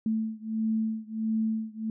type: beating tone pair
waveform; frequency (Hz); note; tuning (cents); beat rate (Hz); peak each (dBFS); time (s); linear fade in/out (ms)
sine; 220 / 221.5; A3 / A3; 0 / +12; 1.5; -29 / -30; 0.06-1.9; 2
effects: none